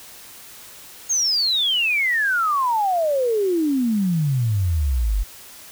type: exponential sweep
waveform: sine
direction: down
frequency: 6645 to 45.09 Hz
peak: -17 dBFS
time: 1.09-5.24 s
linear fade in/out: 20 ms
effects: white hiss -42 dBFS RMS until 5.71 s